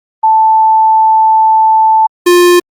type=tone pair in turn; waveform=sine / square; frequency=880 / 352.9 Hz; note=A5 / F4; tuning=0 / +18 cents; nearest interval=octave + major third; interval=1582 cents; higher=first; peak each=-4 dBFS; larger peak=neither; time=0.23-2.07 / 2.26-2.6 s; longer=first; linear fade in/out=10 ms; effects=Opus 32 kbps